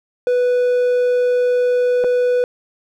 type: tone with dropouts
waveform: triangle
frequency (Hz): 493.9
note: B4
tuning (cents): 0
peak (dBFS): -11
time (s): 0.27-2.44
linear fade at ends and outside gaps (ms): 1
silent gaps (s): 2.04-2.044
effects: none